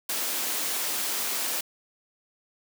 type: high-pass noise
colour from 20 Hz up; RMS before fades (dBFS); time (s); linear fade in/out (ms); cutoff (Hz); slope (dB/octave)
white; -29; 0.09-1.61; 5; 210; 24
effects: none